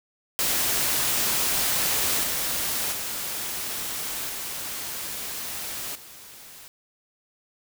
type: noise with level steps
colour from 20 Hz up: white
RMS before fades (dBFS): -24 / -27 / -31 / -33 / -45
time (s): 0.39-6.68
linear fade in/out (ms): 0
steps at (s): 2.23 / 2.92 / 4.29 / 5.95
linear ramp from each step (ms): 5
effects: none